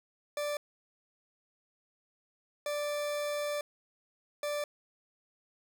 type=tone bursts at uneven times; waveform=40% pulse; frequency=587.3 Hz; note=D5; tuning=in tune; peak=-31 dBFS; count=3; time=0.37-0.57 / 2.66-3.61 / 4.43-4.64 s; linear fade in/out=2 ms; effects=none